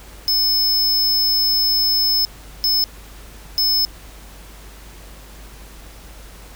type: tone bursts at uneven times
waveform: square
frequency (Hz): 5220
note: E8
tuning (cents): -18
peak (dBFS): -15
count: 3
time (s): 0.28-2.25 / 2.64-2.84 / 3.58-3.85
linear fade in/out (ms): 0
effects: added 50 Hz sine -39 dBFS peak until 6.55 s + pink hiss -43 dBFS RMS until 6.55 s